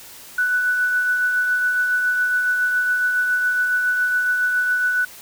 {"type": "tone with tremolo", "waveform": "sine", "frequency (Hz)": 1486, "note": "F#6", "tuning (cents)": 7, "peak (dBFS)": -15, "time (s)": [0.38, 5.05], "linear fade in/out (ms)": 5, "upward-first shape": "triangle", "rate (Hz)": 7.2, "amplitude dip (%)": 35, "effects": ["white hiss -41 dBFS RMS until 5.21 s"]}